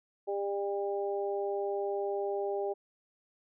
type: harmonic tone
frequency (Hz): 200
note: G3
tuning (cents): +35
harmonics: 2 / 3 / 4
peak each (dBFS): -32 / -37 / -38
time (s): 0.27-2.74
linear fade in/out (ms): 20
effects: none